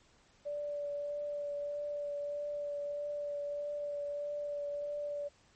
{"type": "tone with vibrato", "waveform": "sine", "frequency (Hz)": 581, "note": "D5", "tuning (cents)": -19, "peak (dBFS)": -35, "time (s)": [0.45, 5.29], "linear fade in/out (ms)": 20, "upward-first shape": "triangle", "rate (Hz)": 1.6, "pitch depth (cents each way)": 15, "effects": ["pink hiss -66 dBFS RMS until 5.55 s", "MP3 32 kbps"]}